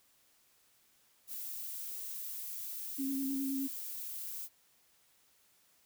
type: noise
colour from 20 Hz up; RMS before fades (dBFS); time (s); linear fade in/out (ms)
violet; -42; 1.27-4.49; 50
type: tone with vibrato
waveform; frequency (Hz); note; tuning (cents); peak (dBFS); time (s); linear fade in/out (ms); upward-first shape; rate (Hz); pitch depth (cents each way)
sine; 271; C#4; -39; -33; 2.98-3.68; 20; square; 9.7; 19
effects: white hiss -69 dBFS RMS until 5.85 s